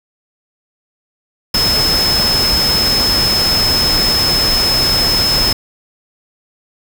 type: tone in noise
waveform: sine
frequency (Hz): 5190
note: E8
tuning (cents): -28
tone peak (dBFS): -12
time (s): 1.54-5.53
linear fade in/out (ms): 5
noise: pink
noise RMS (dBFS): -18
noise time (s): 1.54-5.53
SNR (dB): +3
effects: none